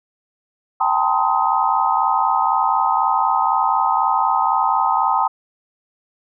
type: tone cluster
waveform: sine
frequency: 780 / 862 / 926 / 1037 / 1259 Hz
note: G5 / A5 / A#5 / C6 / D#6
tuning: -9 / -36 / -12 / -16 / +20 cents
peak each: -21 dBFS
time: 0.8-5.28 s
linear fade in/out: 10 ms
effects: none